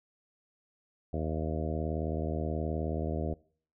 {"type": "harmonic tone with a mistuned harmonic", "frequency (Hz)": 78.8, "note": "D#2", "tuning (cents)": 23, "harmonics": [1, 2, 3, 4, 5, 6, 7, 8, 9], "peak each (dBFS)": [-34, -37, -39, -40, -41, -42, -42, -43, -44], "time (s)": [1.13, 3.34], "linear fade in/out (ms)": 5, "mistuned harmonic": 9, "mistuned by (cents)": -45, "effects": ["noise-tail reverb RT60 0.5 s tail -22 dB re dry"]}